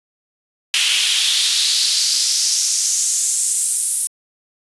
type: noise with high-pass filter sweep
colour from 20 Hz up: pink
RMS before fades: -17 dBFS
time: 0.74-4.07 s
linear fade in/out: 0 ms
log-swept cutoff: 2800 to 9800 Hz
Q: 2.9
effects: resampled to 24000 Hz